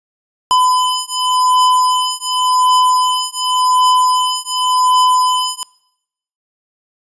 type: beating tone pair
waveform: square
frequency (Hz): 1008 / 1008.89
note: B5 / B5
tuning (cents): +35 / +37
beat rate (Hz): 0.89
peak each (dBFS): -15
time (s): 0.51-5.63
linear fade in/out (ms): 0
effects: noise-tail reverb RT60 0.8 s tail -23 dB re dry + resampled to 24000 Hz